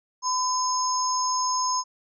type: tone cluster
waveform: sine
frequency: 1013 / 5240 / 6480 Hz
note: B5 / E8 / G#8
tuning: +44 / -11 / -43 cents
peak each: -24 / -30 / -29 dBFS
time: 0.22-1.84 s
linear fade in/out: 50 ms
effects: none